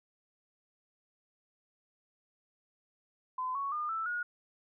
sine tone with pitch steps, 1020 / 1112.3 / 1213 / 1322.8 / 1442.5 Hz, C6 / C#6 / D#6 / E6 / F#6, -44 / +6 / -44 / +6 / -44 cents, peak -32 dBFS, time 3.38-4.23 s, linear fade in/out 5 ms, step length 170 ms, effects none

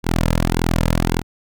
sawtooth tone with flanger, 41.74 Hz, E1, 22 cents sharp, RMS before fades -18 dBFS, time 0.03-1.23 s, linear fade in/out 50 ms, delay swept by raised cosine 1.6 to 2.7 ms, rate 1.8 Hz, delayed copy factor -0.8, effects none

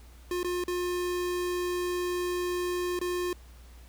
square tone with dropouts, 356.2 Hz, F4, 34 cents sharp, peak -29 dBFS, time 0.31-3.33 s, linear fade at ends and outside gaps 2 ms, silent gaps 0.431-0.445 / 0.639-0.68 / 2.991-3.013 s, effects added 60 Hz sine -48 dBFS peak until 3.88 s + pink hiss -58 dBFS RMS until 3.88 s

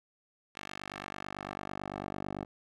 10% pulse tone with band-pass filter sweep, 49 Hz, G1, in tune, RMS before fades -41 dBFS, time 0.55-2.45 s, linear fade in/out 10 ms, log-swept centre 2500 to 480 Hz, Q 0.8, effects none

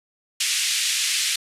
pink band-pass noise, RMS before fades -23 dBFS, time 0.4-1.36 s, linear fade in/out 5 ms, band 2300 to 9900 Hz, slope 24 dB/octave, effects resampled to 32000 Hz

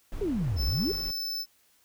brown noise, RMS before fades -37 dBFS, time 0.12-1.11 s, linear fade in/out 2 ms
sine exponential two-way sweep, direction down then up, 440 to 57.8 to 440 Hz, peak -26 dBFS, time 0.21-0.92 s, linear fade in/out 5 ms, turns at 0.65 s
square tone, 5274 Hz, E8, in tune, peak -31 dBFS, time 0.56-1.46 s, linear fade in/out 50 ms
effects white hiss -65 dBFS RMS until 1.84 s

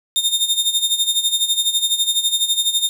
sawtooth tone with tremolo, 3653 Hz, A#7, 36 cents flat, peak -10 dBFS, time 0.16-2.89 s, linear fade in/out 0 ms, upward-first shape sine, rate 12 Hz, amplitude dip 75%, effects 8-bit

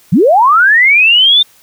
sine linear sweep, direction up, 134.8 to 3622 Hz, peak -4 dBFS, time 0.12-1.43 s, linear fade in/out 10 ms, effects white hiss -46 dBFS RMS until 1.62 s

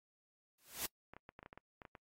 white noise with exponential growth, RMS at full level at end -36 dBFS, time 0.58-0.86 s, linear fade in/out 5 ms, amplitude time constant 59 ms
clicks, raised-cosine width 0.5 ms, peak -36 dBFS, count 11, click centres 1.136 / 1.166 / 1.291 / 1.391 / 1.429 / 1.461 / 1.529 / 1.576 / 1.818 / 1.852 / 1.952 s
effects noise-tail reverb RT60 0.1 s tail -26 dB re dry + AAC 48 kbps

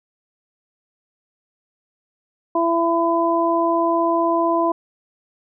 harmonic tone, 335.5 Hz, E4, 31 cents sharp, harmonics 1 / 2 / 3, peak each -20 / -20 / -20 dBFS, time 2.55-4.72 s, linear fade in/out 5 ms, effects none

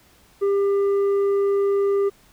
sine tone with tanh clipping, 398.6 Hz, G4, 29 cents sharp, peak -18 dBFS, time 0.41-2.1 s, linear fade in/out 20 ms, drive 5 dB, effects pink hiss -55 dBFS RMS until 2.32 s

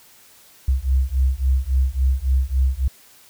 sine beating tone pair, 64 / 67.6 Hz, C2 / C#2, -38 / -43 cents, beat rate 3.6 Hz, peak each -19 dBFS, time 0.68-2.88 s, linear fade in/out 5 ms, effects white hiss -50 dBFS RMS until 3.29 s

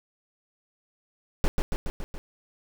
brown noise with echo, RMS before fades -20 dBFS, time 1.44-1.48 s, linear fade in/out 0 ms, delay 140 ms, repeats 5, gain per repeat -3 dB, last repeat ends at 2.18 s, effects none

